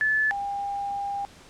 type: tone pair in turn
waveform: sine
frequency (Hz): 1734 / 802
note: A6 / G5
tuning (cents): -26 / +39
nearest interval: octave + minor second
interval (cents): 1335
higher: first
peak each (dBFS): -20 / -27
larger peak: first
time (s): 0.01-0.31 / 0.31-1.25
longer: second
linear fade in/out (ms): 0
effects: pink hiss -50 dBFS RMS until 1.49 s + low-pass 8000 Hz 12 dB/octave